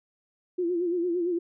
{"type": "tone with vibrato", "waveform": "sine", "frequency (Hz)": 349.2, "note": "F4", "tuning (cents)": 0, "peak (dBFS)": -24, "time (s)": [0.58, 1.39], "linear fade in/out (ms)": 10, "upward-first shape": "sine", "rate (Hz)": 8.8, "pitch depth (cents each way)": 74, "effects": []}